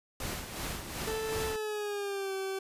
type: noise with tremolo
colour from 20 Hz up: pink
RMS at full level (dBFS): -36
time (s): 0.2-1.56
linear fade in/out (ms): 2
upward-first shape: sine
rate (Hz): 2.7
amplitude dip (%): 55
type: tone with pitch glide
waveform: 40% pulse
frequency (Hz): 440 to 385.3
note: A4 to G4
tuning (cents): 0 to -30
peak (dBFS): -32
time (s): 1.07-2.59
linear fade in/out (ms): 5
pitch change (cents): -230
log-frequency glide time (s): 1.46-2.33
effects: resampled to 32000 Hz